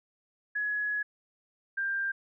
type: tone pair in turn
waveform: sine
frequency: 1684 / 1588.7 Hz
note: G#6 / G6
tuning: +24 / +23 cents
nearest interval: minor second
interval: 101 cents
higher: first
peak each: -28 dBFS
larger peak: neither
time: 0.55-1.03 / 1.77-2.12 s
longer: first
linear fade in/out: 10 ms
effects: none